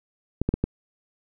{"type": "clicks", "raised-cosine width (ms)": 3, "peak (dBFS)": -9, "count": 4, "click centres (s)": [0.416, 0.49, 0.54, 0.64], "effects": []}